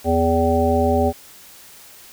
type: harmonic tone with a mistuned harmonic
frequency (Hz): 82.41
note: E2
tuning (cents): 0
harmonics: 1 / 3 / 5 / 7 / 9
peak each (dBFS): -21 / -21 / -21 / -21 / -21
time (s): 0.04-1.13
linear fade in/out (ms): 50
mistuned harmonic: 9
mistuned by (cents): +60
effects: white hiss -44 dBFS RMS until 2.12 s